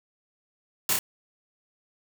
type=noise with echo; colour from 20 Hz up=white; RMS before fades=-24 dBFS; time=0.89-0.93 s; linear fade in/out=2 ms; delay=30 ms; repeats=2; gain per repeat=-2 dB; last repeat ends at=0.99 s; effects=none